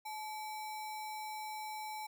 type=tone with sample-and-hold; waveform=sine; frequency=860 Hz; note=A5; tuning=40 cents flat; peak=-40 dBFS; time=0.05-2.07 s; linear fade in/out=10 ms; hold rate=3150 Hz; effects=none